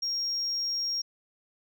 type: tone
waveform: sine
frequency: 5580 Hz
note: F8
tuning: 2 cents flat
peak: -26 dBFS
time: 0.02-1.02 s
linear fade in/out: 10 ms
effects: tanh soft clip ceiling -25 dBFS